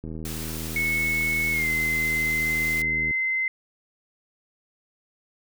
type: click train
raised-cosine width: 3 ms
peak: -23 dBFS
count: 245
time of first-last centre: 0.04-3.109 s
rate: 79.5 Hz
type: noise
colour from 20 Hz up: white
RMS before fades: -36 dBFS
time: 0.25-2.82 s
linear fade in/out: 2 ms
type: tone with pitch glide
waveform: sine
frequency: 2200 to 2065 Hz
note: C#7 to C7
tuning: -14 to -23 cents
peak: -22 dBFS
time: 0.76-3.48 s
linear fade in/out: 2 ms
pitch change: -109 cents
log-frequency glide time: 1.52-1.69 s
effects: none